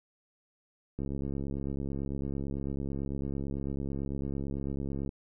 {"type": "click train", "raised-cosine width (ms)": 3, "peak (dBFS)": -23, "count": 284, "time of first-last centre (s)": [0.99, 5.091], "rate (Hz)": 69, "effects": []}